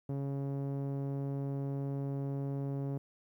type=tone with low-pass filter; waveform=sawtooth; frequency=138.59 Hz; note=C#3; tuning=in tune; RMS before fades=-36 dBFS; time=0.09-2.98 s; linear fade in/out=5 ms; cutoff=510 Hz; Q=0.82; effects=12-bit